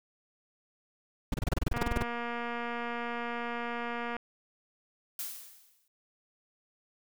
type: noise bursts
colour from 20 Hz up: brown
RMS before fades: -27 dBFS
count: 15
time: 1.32-2.027 s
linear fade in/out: 5 ms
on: 21 ms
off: 28 ms
type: click train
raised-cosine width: 0.5 ms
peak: -22 dBFS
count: 576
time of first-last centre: 1.74-4.166 s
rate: 237 Hz
type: noise with exponential decay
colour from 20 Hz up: blue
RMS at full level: -35 dBFS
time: 5.19-5.88 s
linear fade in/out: 2 ms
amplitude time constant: 150 ms
effects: none